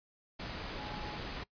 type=tone in noise; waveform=sine; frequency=840 Hz; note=G#5; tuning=19 cents sharp; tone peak=-46 dBFS; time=0.78-1.17 s; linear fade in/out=10 ms; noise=pink; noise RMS=-41 dBFS; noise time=0.39-1.44 s; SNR=-8 dB; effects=noise-tail reverb RT60 0.1 s tail -22 dB re dry + resampled to 11025 Hz